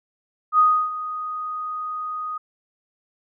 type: tone with ADSR envelope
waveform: sine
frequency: 1244.5 Hz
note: D#6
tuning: in tune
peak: -11 dBFS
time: 0.52-2.38 s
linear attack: 67 ms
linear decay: 310 ms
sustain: -15 dB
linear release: 8 ms
effects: none